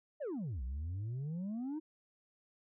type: exponential two-way sweep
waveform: sine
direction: down then up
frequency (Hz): 648 to 59.1 to 322.7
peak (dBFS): -34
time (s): 0.2-1.8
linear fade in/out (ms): 20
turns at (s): 0.63
effects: tanh soft clip ceiling -36 dBFS